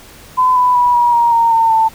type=tone with pitch steps; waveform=sine; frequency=1014 / 995.4 / 977.2 / 959.3 / 941.7 / 924.5 / 907.6 / 890.9 Hz; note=B5 / B5 / B5 / A#5 / A#5 / A#5 / A#5 / A5; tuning=+45 / +13 / -19 / +49 / +17 / -15 / -47 / +21 cents; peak=-8 dBFS; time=0.37-1.89 s; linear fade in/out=20 ms; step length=190 ms; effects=pink hiss -39 dBFS RMS until 1.94 s